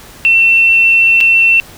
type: tone with dropouts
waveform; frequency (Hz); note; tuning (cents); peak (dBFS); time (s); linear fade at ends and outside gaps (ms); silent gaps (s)
sine; 2697; E7; +39; -5; 0.25-1.6; 0; 1.205-1.21
effects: pink hiss -36 dBFS RMS until 1.77 s